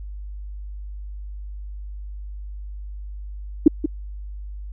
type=tone with echo; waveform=sine; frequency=306.4 Hz; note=D#4; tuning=27 cents flat; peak=-5 dBFS; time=3.66-3.68 s; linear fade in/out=5 ms; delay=180 ms; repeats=1; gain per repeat=-11 dB; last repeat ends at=3.86 s; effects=added 50 Hz sine -31 dBFS peak until 4.72 s